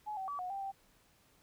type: tone with pitch steps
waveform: sine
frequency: 846 / 765 / 1146 / 729 / 788 / 781 Hz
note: G#5 / G5 / D6 / F#5 / G5 / G5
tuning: +32 / -42 / -43 / -26 / +9 / -7 cents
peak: -37 dBFS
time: 0.06-0.72 s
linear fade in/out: 20 ms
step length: 110 ms
effects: pink hiss -68 dBFS RMS until 1.42 s